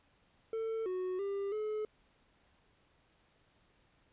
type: tone with pitch steps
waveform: triangle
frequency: 447.5 / 368.4 / 397.6 / 428 Hz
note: A4 / F#4 / G4 / A4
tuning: +29 / -7 / +25 / -48 cents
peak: -32 dBFS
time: 0.53-1.85 s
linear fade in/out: 2 ms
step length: 330 ms
effects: pink hiss -70 dBFS RMS until 4.12 s + resampled to 8000 Hz